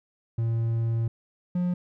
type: tone pair in turn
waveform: triangle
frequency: 114.7 / 178.17 Hz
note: A#2 / F3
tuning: -28 / +35 cents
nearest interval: minor sixth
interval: 763 cents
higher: second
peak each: -21 dBFS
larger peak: neither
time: 0.38-1.08 / 1.55-1.74 s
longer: first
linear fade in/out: 5 ms
effects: none